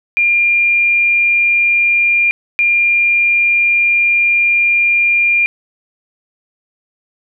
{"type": "tone pair in turn", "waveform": "sine", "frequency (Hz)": [2400, 2400], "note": ["D7", "D7"], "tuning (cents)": [37, 37], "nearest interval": "unison", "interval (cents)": 0, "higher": "neither", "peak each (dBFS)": -9, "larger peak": "neither", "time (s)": [[0.17, 2.31], [2.59, 5.46]], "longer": "second", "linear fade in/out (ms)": 0, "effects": []}